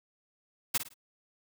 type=noise with echo; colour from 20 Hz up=white; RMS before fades=-27 dBFS; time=0.74-0.78 s; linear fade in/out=10 ms; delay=54 ms; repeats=3; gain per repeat=-10 dB; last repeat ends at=0.942 s; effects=none